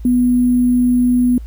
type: tone with sample-and-hold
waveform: sine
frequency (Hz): 246.9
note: B3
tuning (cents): 0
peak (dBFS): -10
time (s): 0.05-1.38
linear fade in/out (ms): 2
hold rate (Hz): 11025
effects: added 56 Hz sine -27 dBFS peak until 1.46 s + pink hiss -54 dBFS RMS until 1.46 s